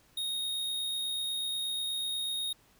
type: tone with amplitude modulation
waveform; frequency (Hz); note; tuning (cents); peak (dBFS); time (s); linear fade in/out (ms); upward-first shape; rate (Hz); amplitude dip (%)
square; 3729; A#7; 0; -31; 0.17-2.53; 5; sine; 68.2; 25
effects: pink hiss -64 dBFS RMS until 2.79 s